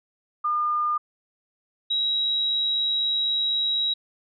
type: tone pair in turn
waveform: sine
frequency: 1210 / 3852 Hz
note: D#6 / B7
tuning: -49 / -44 cents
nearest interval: octave + minor sixth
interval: 2005 cents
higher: second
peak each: -21 dBFS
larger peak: neither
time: 0.44-0.98 / 1.9-3.94 s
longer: second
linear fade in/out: 10 ms
effects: none